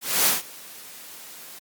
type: noise with ADSR envelope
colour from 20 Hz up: white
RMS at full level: -18 dBFS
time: 0.01-1.59 s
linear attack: 250 ms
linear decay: 160 ms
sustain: -24 dB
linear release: 6 ms
effects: high-pass 150 Hz 12 dB/octave + Opus 48 kbps